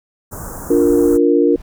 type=band-stop noise; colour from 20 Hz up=pink; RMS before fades=-29 dBFS; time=0.31-1.18 s; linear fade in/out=20 ms; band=1500 to 6400 Hz; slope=48 dB/octave
type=chord; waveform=sine; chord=Bb major; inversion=first; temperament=just; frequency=291.4 / 349.6 / 466.2 Hz; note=D4 / F4 / Bb4; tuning=-13 / +2 / 0 cents; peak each=-14 dBFS; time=0.7-1.56 s; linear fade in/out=5 ms
type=noise with exponential growth; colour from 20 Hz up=brown; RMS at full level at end=-32 dBFS; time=1.31-1.62 s; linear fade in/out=5 ms; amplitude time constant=66 ms
effects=none